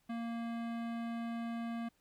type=tone with hard clipping; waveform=sine; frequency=232 Hz; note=A#3; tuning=8 cents flat; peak=-39 dBFS; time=0.09-1.89 s; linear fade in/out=10 ms; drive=18 dB; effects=pink hiss -74 dBFS RMS until 2 s